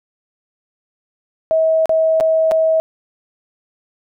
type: tone with dropouts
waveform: sine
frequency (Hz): 642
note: E5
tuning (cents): -46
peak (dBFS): -11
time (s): 1.51-2.8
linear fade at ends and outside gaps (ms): 0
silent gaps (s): 1.857-1.894 / 2.201-2.208 / 2.512-2.518
effects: none